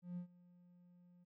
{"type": "tone with ADSR envelope", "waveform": "triangle", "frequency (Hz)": 177, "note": "F3", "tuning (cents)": 23, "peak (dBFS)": -38, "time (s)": [0.02, 1.25], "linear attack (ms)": 150, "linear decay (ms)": 99, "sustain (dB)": -23, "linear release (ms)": 20, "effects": ["tanh soft clip ceiling -36 dBFS"]}